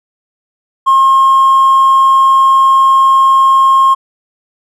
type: tone with hard clipping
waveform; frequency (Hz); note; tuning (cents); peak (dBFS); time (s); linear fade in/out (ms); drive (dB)
triangle; 1072; C6; +42; -4; 0.86-3.95; 20; 2
effects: none